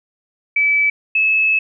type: tone pair in turn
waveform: sine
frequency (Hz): 2301 / 2597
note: D7 / E7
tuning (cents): -36 / -26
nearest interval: major second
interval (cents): 210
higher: second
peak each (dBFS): -12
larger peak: neither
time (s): 0.56-0.9 / 1.15-1.59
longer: second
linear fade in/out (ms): 5
effects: none